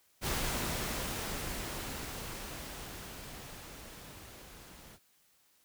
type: noise with level ramp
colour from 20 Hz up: pink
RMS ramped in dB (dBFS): -33 to -54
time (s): 0.21-4.99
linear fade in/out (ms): 50
effects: white hiss -69 dBFS RMS until 5.64 s